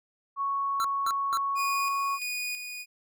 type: tone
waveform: sine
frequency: 1108.7 Hz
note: C#6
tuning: in tune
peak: -26 dBFS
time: 0.36-2.19 s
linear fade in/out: 50 ms
type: tone bursts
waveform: square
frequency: 1342 Hz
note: E6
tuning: 31 cents sharp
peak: -28 dBFS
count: 3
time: 0.8-1.372 s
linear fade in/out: 0 ms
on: 44 ms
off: 220 ms
type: tone with tremolo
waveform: sawtooth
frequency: 2465 Hz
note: D#7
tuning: 17 cents flat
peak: -27 dBFS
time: 1.55-2.86 s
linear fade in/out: 50 ms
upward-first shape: square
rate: 1.5 Hz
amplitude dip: 50%
effects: none